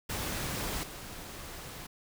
pink noise with level steps, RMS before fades -35 / -44 dBFS, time 0.09-1.87 s, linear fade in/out 10 ms, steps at 0.83 s, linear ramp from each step 5 ms, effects none

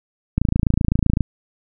click train, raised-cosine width 5 ms, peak -4 dBFS, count 24, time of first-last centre 0.38-1.207 s, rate 27.8 Hz, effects none

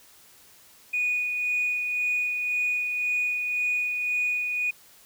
sine tone with tremolo, 2468 Hz, D#7, 15 cents flat, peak -21 dBFS, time 0.93-4.71 s, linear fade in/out 10 ms, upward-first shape sine, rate 1.9 Hz, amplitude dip 40%, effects tanh soft clip ceiling -19 dBFS + white hiss -54 dBFS RMS until 5.05 s

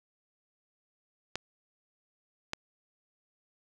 clicks, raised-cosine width 0.2 ms, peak -15 dBFS, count 2, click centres 1.356 / 2.534 s, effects none

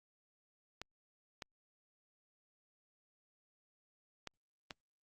clicks, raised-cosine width 0.2 ms, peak -26 dBFS, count 4, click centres 0.816 / 1.422 / 4.273 / 4.708 s, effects Opus 48 kbps

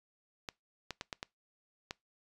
clicks, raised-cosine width 0.2 ms, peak -21 dBFS, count 6, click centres 0.488 / 0.907 / 1.011 / 1.128 / 1.229 / 1.909 s, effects noise-tail reverb RT60 0.2 s tail -24 dB re dry + resampled to 24000 Hz

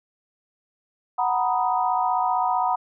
sine chord, B major seventh, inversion second, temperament equal, 740 / 932.3 / 987.8 / 1244.5 Hz, F#5 / A#5 / B5 / D#6, 0 / 0 / 0 / 0 cents, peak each -23 / -26 / -25 / -29 dBFS, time 1.18-2.76 s, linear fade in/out 10 ms, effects none

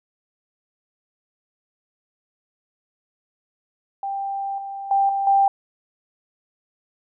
sine tone with level steps, 789 Hz, G5, 11 cents sharp, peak -24 / -29 / -15 / -20 / -13 dBFS, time 4.03-5.48 s, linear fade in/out 2 ms, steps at 4.58 / 4.91 / 5.09 / 5.27 s, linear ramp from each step 2 ms, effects none

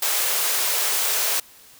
white high-pass noise, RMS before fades -22 dBFS, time 0.02-1.4 s, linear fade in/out 5 ms, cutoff 390 Hz, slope 48 dB/octave, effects white hiss -49 dBFS RMS until 1.79 s

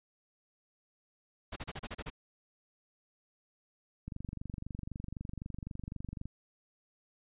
pink noise bursts, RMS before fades -40 dBFS, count 8, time 1.52-2.102 s, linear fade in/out 10 ms, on 43 ms, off 34 ms
click train, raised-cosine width 5 ms, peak -28 dBFS, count 53, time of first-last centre 4.08-6.256 s, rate 23.9 Hz
effects resampled to 8000 Hz

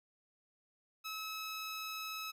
15% pulse tone, 1291 Hz, E6, 37 cents flat, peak -34 dBFS, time 1.04-2.32 s, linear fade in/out 20 ms, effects none

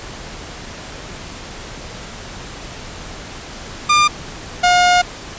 sawtooth tone pair in turn, 1201 / 715.2 Hz, D6 / F5, +38 / +41 cents, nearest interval major sixth, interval 897 cents, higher first, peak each -6 dBFS, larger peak neither, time 3.89-4.08 / 4.63-5.02 s, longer second, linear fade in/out 10 ms, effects pink hiss -32 dBFS RMS until 5.38 s + resampled to 16000 Hz

